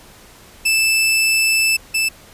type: tone pair in turn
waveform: sawtooth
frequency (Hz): 2637 / 2637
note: E7 / E7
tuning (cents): 0 / 0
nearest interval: unison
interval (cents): 0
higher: neither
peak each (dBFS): -10 / -12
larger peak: first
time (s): 0.65-1.77 / 1.94-2.09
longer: first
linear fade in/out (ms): 10
effects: pink hiss -44 dBFS RMS until 2.33 s + resampled to 32000 Hz